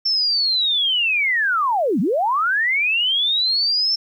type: linear two-way sweep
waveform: sine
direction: down then up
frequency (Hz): 5410 to 164.81 to 5410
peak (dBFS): -16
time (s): 0.05-3.96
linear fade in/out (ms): 10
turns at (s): 2
effects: 9-bit